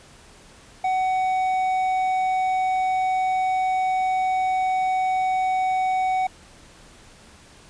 sine tone with hard clipping, 750 Hz, F#5, 23 cents sharp, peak -21 dBFS, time 0.84-6.27 s, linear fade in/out 5 ms, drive 6 dB, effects pink hiss -49 dBFS RMS until 7.69 s + resampled to 22050 Hz

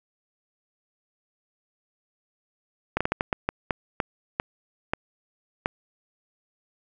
slowing click train, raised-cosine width 0.5 ms, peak -8 dBFS, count 12, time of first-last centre 2.97-5.659 s, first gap 36 ms, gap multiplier 1.35, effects none

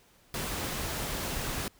pink noise, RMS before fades -34 dBFS, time 0.34-1.68 s, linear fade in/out 2 ms, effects pink hiss -62 dBFS RMS until 1.79 s

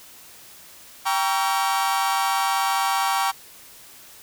40% pulse chord, G diminished seventh, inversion none, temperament just, 784 / 940.8 / 1128.9 / 1354.7 Hz, G5 / Bb5 / Db6 / Fb6, 0 / +16 / +31 / +47 cents, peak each -23 / -25 / -25 / -29 dBFS, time 1.05-3.32 s, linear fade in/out 20 ms, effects white hiss -46 dBFS RMS until 4.22 s

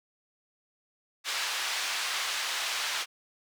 white band-pass noise, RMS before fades -32 dBFS, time 1.24-3.06 s, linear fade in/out 50 ms, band 960 to 4400 Hz, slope 12 dB/octave, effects none

